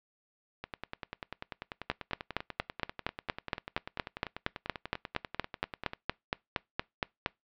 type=two click trains; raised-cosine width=0.3 ms; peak=-12 / -21 dBFS; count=24 / 55; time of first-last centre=1.9-7.261 / 0.64-5.934 s; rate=4.29 / 10.2 Hz; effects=noise-tail reverb RT60 0.2 s tail -24 dB re dry + low-pass 4000 Hz 12 dB/octave